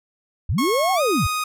sine linear two-way sweep, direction up then down, 55 to 784 to 55 Hz, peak -18 dBFS, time 0.49-1.27 s, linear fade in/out 5 ms, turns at 0.92 s
sawtooth tone with pitch glide, 1090 to 1244.9 Hz, C#6 to D#6, -29 to +1 cents, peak -18 dBFS, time 0.58-1.44 s, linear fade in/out 5 ms, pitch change +230 cents, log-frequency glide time 0.95-1.01 s
effects none

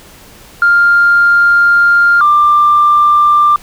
sine tone pair in turn, 1400 / 1186.3 Hz, F6 / D6, +4 / +17 cents, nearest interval minor third, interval 287 cents, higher first, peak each -4 dBFS, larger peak neither, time 0.62-2.21 / 2.21-3.56 s, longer first, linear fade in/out 2 ms, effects tanh soft clip ceiling 0 dBFS + pink hiss -38 dBFS RMS until 3.62 s

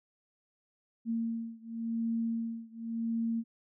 sine beating tone pair, 228.4 / 229.31 Hz, A#3 / A#3, -35 / -28 cents, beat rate 0.91 Hz, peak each -34 / -35 dBFS, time 1.05-3.44 s, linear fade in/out 50 ms, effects none

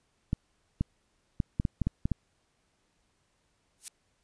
clicks, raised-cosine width 5 ms, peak -15 dBFS, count 9, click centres 0.331 / 0.81 / 1.402 / 1.599 / 1.652 / 1.817 / 1.87 / 2.055 / 2.117 s
violet noise with exponential growth, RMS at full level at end -28 dBFS, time 3.78-3.88 s, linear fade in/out 0 ms, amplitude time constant 20 ms
effects pink hiss -73 dBFS RMS until 4.23 s + resampled to 22050 Hz

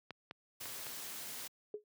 clicks, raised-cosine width 0.3 ms, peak -29 dBFS, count 4, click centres 0.107 / 0.311 / 0.657 / 0.867 s
white noise, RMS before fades -45 dBFS, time 0.6-1.48 s, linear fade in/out 10 ms
sine tone with exponential decay, 420 Hz, G#4, 19 cents sharp, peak -35 dBFS, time 1.74-1.84 s, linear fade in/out 2 ms, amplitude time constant 20 ms
effects high-pass 100 Hz 12 dB/octave

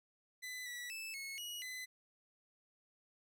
sawtooth tone with pitch steps, 2005 / 1949 / 2629 / 2186 / 2905 / 2017 Hz, B6 / B6 / E7 / C#7 / F#7 / B6, +26 / -23 / -5 / -25 / -32 / +36 cents, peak -40 dBFS, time 0.42-1.86 s, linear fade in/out 20 ms, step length 240 ms, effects none

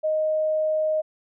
sine tone, 622.3 Hz, D#5, in tune, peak -20 dBFS, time 0.03-1.02 s, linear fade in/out 20 ms, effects none

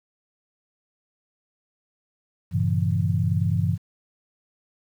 sine chord, G diminished seventh, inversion none, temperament equal with one note detuned, 98 / 116.54 / 138.59 / 167.11 Hz, G2 / Bb2 / Db3 / Fb3, 0 / 0 / 0 / +24 cents, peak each -23 / -27 / -27 / -25 dBFS, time 2.51-3.78 s, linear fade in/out 50 ms, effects 9-bit

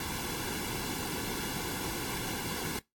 pink noise with comb filter, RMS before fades -36 dBFS, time 0-2.79 s, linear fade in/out 2 ms, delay 1.6 ms, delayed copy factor -0.7, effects noise-tail reverb RT60 0.2 s tail -24 dB re dry + AAC 64 kbps

